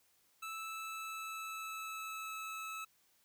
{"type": "tone with pitch glide", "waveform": "25% pulse", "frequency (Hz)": [1315, 1299.9], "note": ["E6", "E6"], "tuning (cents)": [-5, -25], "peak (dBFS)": -38, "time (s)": [0.42, 2.85], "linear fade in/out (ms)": 10, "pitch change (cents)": -20, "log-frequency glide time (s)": [0.57, 2.61], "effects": ["white hiss -72 dBFS RMS until 3.24 s"]}